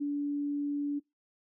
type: tone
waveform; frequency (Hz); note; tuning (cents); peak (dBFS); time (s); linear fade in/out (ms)
sine; 288.2; D4; -33; -29; 0-1; 20
effects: noise-tail reverb RT60 0.2 s tail -23 dB re dry